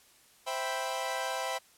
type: chord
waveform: sawtooth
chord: C major seventh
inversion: none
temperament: equal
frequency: 523.3 / 659.3 / 784 / 987.8 Hz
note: C5 / E5 / G5 / B5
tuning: 0 / 0 / 0 / 0 cents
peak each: -34 / -34 / -33 / -34 dBFS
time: 0.46-1.59 s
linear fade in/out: 20 ms
effects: white hiss -61 dBFS RMS until 1.77 s + low-pass 12000 Hz 12 dB/octave